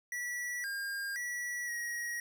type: tone with pitch steps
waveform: square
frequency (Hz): 1947 / 1610 / 1942 / 1897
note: B6 / G6 / B6 / A#6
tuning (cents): -25 / +46 / -30 / +30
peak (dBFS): -36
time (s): 0.12-2.2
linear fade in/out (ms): 2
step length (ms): 520
effects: none